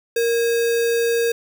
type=tone with sample-and-hold; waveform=sine; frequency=466.2 Hz; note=A#4; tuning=in tune; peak=-16 dBFS; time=0.16-1.32 s; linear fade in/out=5 ms; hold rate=2100 Hz; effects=none